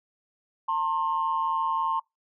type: tone pair together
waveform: sine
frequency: 902.9 / 1066 Hz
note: A5 / C6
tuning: +44 / +32 cents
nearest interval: minor third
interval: 288 cents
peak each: -26 / -25 dBFS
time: 0.68-2 s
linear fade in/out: 10 ms
effects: noise-tail reverb RT60 0.2 s tail -26 dB re dry + tanh soft clip ceiling -17 dBFS